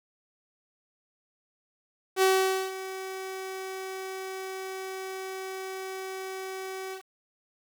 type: tone with ADSR envelope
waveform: sawtooth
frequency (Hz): 379.9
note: F#4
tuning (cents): +46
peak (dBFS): -15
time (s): 2.16-7.03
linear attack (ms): 61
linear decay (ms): 490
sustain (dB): -16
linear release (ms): 100
effects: 8-bit